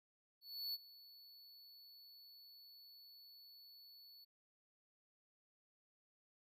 square tone with ADSR envelope, 4435 Hz, C#8, in tune, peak -40 dBFS, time 0.41-4.25 s, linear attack 330 ms, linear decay 31 ms, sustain -19 dB, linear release 14 ms, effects none

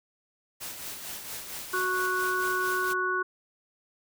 white noise with tremolo, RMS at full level -37 dBFS, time 0.6-2.94 s, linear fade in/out 20 ms, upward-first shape sine, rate 4.4 Hz, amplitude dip 45%
harmonic tone, 369 Hz, F#4, 5 cents flat, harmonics 1 / 3 / 4, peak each -32 / -30 / -28 dBFS, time 1.73-3.23 s, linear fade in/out 10 ms
effects none

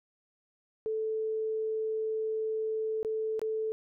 sine tone with dropouts, 438.5 Hz, A4, 6 cents flat, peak -29 dBFS, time 0.86-3.72 s, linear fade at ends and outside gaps 0 ms, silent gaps 3.03-3.048 / 3.394-3.416 s, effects none

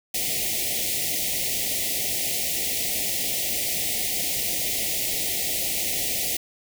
white band-stop noise, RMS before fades -26 dBFS, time 0.14-6.37 s, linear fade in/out 5 ms, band 790 to 1900 Hz, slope 96 dB/octave, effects none

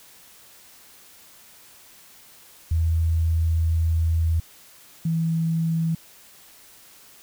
sine tone pair in turn, 81.8 / 163.6 Hz, E2 / E3, -13 / -13 cents, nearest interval octave, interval 1200 cents, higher second, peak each -18 / -20 dBFS, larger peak first, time 2.71-4.4 / 5.05-5.95 s, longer first, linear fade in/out 5 ms, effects white hiss -50 dBFS RMS until 7.22 s

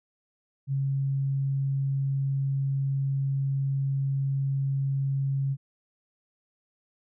sine tone, 136.9 Hz, C#3, 21 cents flat, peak -24 dBFS, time 0.67-5.57 s, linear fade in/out 50 ms, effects none

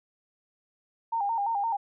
sine tone with vibrato, 859 Hz, A5, 42 cents flat, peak -25 dBFS, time 1.12-1.77 s, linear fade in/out 10 ms, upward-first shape square, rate 5.8 Hz, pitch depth 110 cents each way, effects none

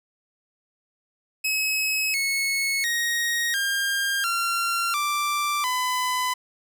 sawtooth tone with pitch steps, 2564 / 2194 / 1877 / 1605.9 / 1374 / 1175.6 / 1005.8 Hz, E7 / C#7 / A#6 / G6 / F6 / D6 / B5, -49 / -18 / +11 / +41 / -29 / +1 / +31 cents, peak -19 dBFS, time 1.44-6.34 s, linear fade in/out 10 ms, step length 700 ms, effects none

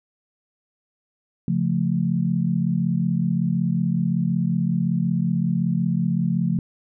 sine chord, Db augmented, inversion none, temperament equal, 138.59 / 174.61 / 220 Hz, Db3 / F3 / A3, 0 / 0 / 0 cents, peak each -25 / -21 / -25 dBFS, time 1.48-6.59 s, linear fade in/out 2 ms, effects none

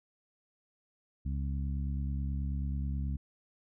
harmonic tone, 69.3 Hz, C#2, in tune, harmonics 1 / 2 / 3 / 4, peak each -32 / -38 / -42 / -49 dBFS, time 1.25-3.17 s, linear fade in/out 10 ms, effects none

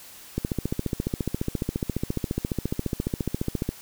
click train, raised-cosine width 3 ms, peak -12 dBFS, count 49, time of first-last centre 0.38-3.69 s, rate 14.5 Hz, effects white hiss -46 dBFS RMS until 3.81 s

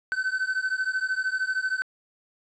triangle beating tone pair, 1517 / 1530 Hz, F#6 / G6, +43 / -42 cents, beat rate 13 Hz, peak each -26 dBFS, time 0.12-1.82 s, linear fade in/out 0 ms, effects resampled to 22050 Hz + 10-bit

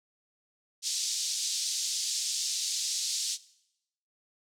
pink band-pass noise, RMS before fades -32 dBFS, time 0.82-3.38 s, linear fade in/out 50 ms, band 4200 to 7800 Hz, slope 24 dB/octave, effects noise-tail reverb RT60 0.8 s tail -19 dB re dry

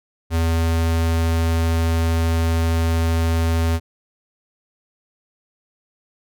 square tone, 82.41 Hz, E2, in tune, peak -17 dBFS, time 0.3-3.8 s, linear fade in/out 50 ms, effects none

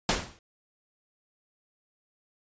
pink noise with exponential decay, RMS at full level -21 dBFS, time 0.09-0.39 s, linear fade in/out 1 ms, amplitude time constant 64 ms, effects resampled to 16000 Hz

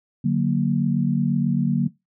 sine chord, D augmented, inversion none, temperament equal, 146.83 / 185 / 233.1 Hz, D3 / F#3 / A#3, 0 / 0 / 0 cents, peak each -22 dBFS, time 0.24-1.88 s, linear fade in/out 10 ms, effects noise-tail reverb RT60 0.2 s tail -20 dB re dry

